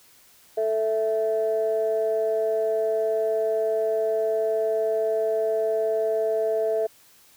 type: tone pair together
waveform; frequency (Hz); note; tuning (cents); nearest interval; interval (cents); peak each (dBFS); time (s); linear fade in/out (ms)
sine; 440 / 659.3; A4 / E5; 0 / 0; perfect fifth; 700; -23; 0.57-6.87; 10
effects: tanh soft clip ceiling -14 dBFS + white hiss -55 dBFS RMS until 7.36 s